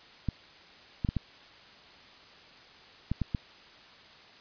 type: clicks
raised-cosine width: 5 ms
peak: -16 dBFS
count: 7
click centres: 0.287 / 1.048 / 1.089 / 1.167 / 3.116 / 3.217 / 3.348 s
effects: white hiss -53 dBFS RMS until 4.4 s + resampled to 11025 Hz